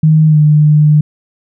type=tone with pitch glide; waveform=sine; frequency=156.3 to 150.8 Hz; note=D#3 to D3; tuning=+8 to +46 cents; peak=-4 dBFS; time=0.03-1.01 s; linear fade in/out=5 ms; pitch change=-62 cents; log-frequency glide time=0.27-0.39 s; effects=none